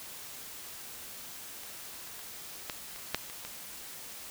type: clicks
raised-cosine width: 0.2 ms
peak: -29 / -30 / -17 / -26 / -10 / -27 / -23 dBFS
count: 7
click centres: 1.635 / 2.193 / 2.698 / 2.961 / 3.146 / 3.299 / 3.45 s
effects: white hiss -45 dBFS RMS until 4.3 s